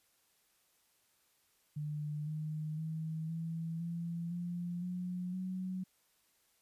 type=tone with pitch steps; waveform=sine; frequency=149.7 / 154.35 / 159.15 / 164.1 / 169.2 / 174.46 / 179.88 / 185.48 Hz; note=D3 / D#3 / D#3 / E3 / E3 / F3 / F#3 / F#3; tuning=+33 / -14 / +39 / -8 / +45 / -2 / -49 / +5 cents; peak=-36 dBFS; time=1.76-5.84 s; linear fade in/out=10 ms; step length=510 ms; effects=white hiss -73 dBFS RMS until 6.61 s + resampled to 32000 Hz